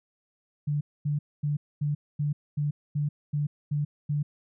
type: tone bursts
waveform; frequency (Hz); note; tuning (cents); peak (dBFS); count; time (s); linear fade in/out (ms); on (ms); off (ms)
sine; 146.83; D3; 0; -24; 10; 0.67-4.23; 10; 140; 240
effects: none